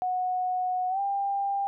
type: tone with pitch glide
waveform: sine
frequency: 734 to 795.8 Hz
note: F#5 to G5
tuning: -14 to +26 cents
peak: -25 dBFS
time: 0.02-1.67 s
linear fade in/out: 0 ms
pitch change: +140 cents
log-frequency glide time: 0.89-1 s
effects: none